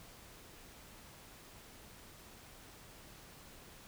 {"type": "silence", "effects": ["pink hiss -56 dBFS RMS until 3.87 s"]}